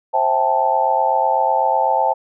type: chord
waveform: sine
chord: A minor seventh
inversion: first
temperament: just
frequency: 528 / 660 / 792 / 880 Hz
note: C5 / E5 / G5 / A5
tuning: +16 / +2 / +18 / 0 cents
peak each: -22 / -22 / -19 / -17 dBFS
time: 0.13-2.14 s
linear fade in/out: 20 ms
effects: none